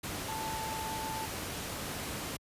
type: tone in noise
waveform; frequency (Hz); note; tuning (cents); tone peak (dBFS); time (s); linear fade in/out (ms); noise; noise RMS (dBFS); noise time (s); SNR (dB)
sine; 880; A5; 0; -37; 0.28-1.26; 10; pink; -38; 0.03-2.37; -2
effects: high-pass 60 Hz 12 dB/octave + resampled to 32000 Hz